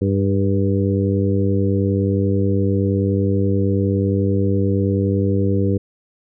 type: harmonic tone with a mistuned harmonic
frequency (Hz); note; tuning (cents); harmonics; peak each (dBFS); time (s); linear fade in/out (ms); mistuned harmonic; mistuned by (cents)
99; G2; +18; 1 / 2 / 3 / 4 / 5; -18 / -21 / -23 / -24 / -25; 0.01-5.78; 10; 5; -29
effects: none